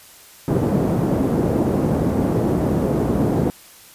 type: band-pass noise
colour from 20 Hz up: pink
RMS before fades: -19 dBFS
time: 0.48-3.5 s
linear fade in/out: 0 ms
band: 130 to 450 Hz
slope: 12 dB/octave
effects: white hiss -45 dBFS RMS until 3.94 s + resampled to 32000 Hz